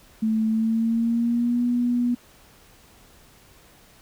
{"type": "tone with pitch glide", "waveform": "sine", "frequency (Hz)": [220, 242.7], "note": ["A3", "B3"], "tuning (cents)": [0, -30], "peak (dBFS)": -19, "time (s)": [0.22, 2.15], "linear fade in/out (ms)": 10, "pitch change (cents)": 170, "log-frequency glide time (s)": [0.47, 1.63], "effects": ["pink hiss -53 dBFS RMS until 4.01 s"]}